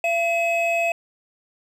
triangle tone pair together, 678.6 / 2562 Hz, F5 / E7, -50 / -50 cents, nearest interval octave + major seventh, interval 2300 cents, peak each -19 / -21 dBFS, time 0.04-0.92 s, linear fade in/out 2 ms, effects none

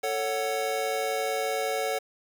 square chord, F# minor, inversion first, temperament just, 444 / 555 / 740 Hz, A4 / C#5 / F#5, +16 / +2 / 0 cents, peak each -32 dBFS, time 0.03-1.99 s, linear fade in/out 10 ms, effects 8-bit

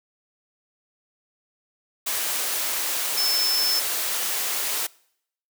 sine tone in noise, 5274 Hz, E8, in tune, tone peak -21 dBFS, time 3.17-3.8 s, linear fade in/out 10 ms, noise white, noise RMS -26 dBFS, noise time 2.06-4.87 s, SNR +2 dB, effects noise-tail reverb RT60 0.7 s tail -24 dB re dry + high-pass 400 Hz 12 dB/octave

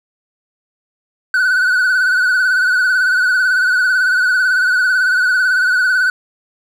triangle tone with vibrato, 1490 Hz, F#6, 12 cents sharp, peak -9 dBFS, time 1.34-6.1 s, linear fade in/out 2 ms, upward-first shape sine, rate 18 Hz, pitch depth 56 cents each way, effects none

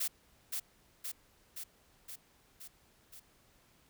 blue noise with echo, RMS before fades -34 dBFS, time 0-0.08 s, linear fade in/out 10 ms, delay 520 ms, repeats 6, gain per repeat -3 dB, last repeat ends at 3.2 s, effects pink hiss -67 dBFS RMS until 3.89 s

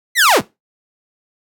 sawtooth linear sweep, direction down, 2093 to 53.1 Hz, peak -5 dBFS, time 0.15-0.42 s, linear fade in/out 50 ms, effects noise-tail reverb RT60 0.2 s tail -18 dB re dry

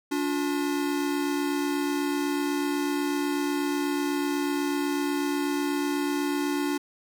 square tone pair together, 288.6 / 356.7 Hz, D4 / F4, -30 / +37 cents, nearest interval major third, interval 367 cents, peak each -27 / -31 dBFS, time 0.11-6.78 s, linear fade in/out 10 ms, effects none

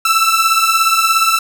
sawtooth beating tone pair, 1318.5 / 1335.5 Hz, E6 / E6, 0 / +22 cents, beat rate 17 Hz, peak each -10 dBFS, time 0.05-1.39 s, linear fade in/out 5 ms, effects none

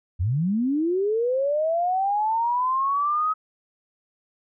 sine linear sweep, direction up, 77.9 to 1277 Hz, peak -20 dBFS, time 0.19-3.34 s, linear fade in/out 20 ms, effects none

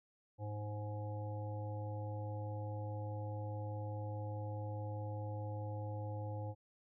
harmonic tone, 104.8 Hz, G#2, 16 cents sharp, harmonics 1 / 3 / 5 / 7 / 8, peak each -40 / -52 / -48 / -56 / -51 dBFS, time 0.38-6.55 s, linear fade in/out 50 ms, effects none

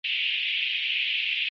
white band-pass noise, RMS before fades -27 dBFS, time 0.04-1.49 s, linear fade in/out 5 ms, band 2400 to 3100 Hz, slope 48 dB/octave, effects MP3 32 kbps

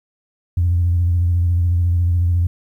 sine tone with vibrato, 87 Hz, F2, 6 cents flat, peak -12 dBFS, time 0.57-2.47 s, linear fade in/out 5 ms, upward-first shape triangle, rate 14 Hz, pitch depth 54 cents each way, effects tanh soft clip ceiling -9 dBFS + 9-bit

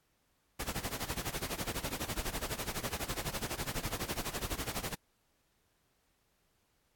pink noise with tremolo, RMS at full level -35 dBFS, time 0.59-4.95 s, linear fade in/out 10 ms, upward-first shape sine, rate 12 Hz, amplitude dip 85%, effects pink hiss -75 dBFS RMS until 6.95 s + AAC 64 kbps

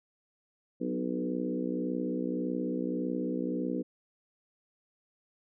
harmonic tone with a mistuned harmonic, 61.74 Hz, B1, in tune, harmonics 3 / 4 / 5 / 6 / 7 / 8, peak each -37 / -34 / -35 / -41 / -40 / -39 dBFS, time 0.8-3.83 s, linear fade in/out 20 ms, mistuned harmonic 4, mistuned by +24 cents, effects none

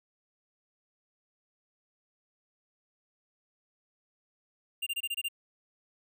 square tone bursts, 2794 Hz, F7, in tune, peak -31 dBFS, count 7, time 4.82-5.286 s, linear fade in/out 10 ms, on 46 ms, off 24 ms, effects none

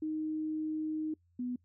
sine tone pair in turn, 311.1 / 247.4 Hz, D#4 / B3, 0 / +3 cents, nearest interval major third, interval 397 cents, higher first, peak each -32 / -33 dBFS, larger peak first, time 0.02-1.14 / 1.39-1.56 s, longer first, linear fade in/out 5 ms, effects noise-tail reverb RT60 0.1 s tail -24 dB re dry + added 87 Hz sine -67 dBFS peak until 1.64 s

